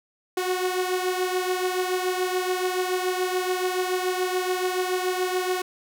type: beating tone pair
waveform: sawtooth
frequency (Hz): 365.1 / 372.1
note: F#4 / F#4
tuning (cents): -23 / +10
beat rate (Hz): 7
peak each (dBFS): -21 / -25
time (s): 0.37-5.62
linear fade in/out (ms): 5
effects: none